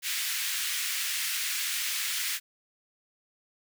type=high-pass noise; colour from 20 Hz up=pink; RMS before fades=-31 dBFS; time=0.02-2.4 s; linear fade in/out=50 ms; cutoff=1800 Hz; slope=24 dB/octave; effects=none